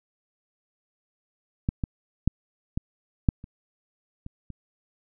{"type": "clicks", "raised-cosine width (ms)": 5, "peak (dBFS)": [-11, -14, -7, -14, -6, -28, -25, -26], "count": 8, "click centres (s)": [1.689, 1.838, 2.276, 2.775, 3.288, 3.441, 4.264, 4.503], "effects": []}